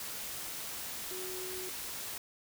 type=tone in noise; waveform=sine; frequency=370 Hz; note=F#4; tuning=in tune; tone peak=-42 dBFS; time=1.11-1.69 s; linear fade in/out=2 ms; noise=white; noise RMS=-41 dBFS; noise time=0-2.18 s; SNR=-4 dB; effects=none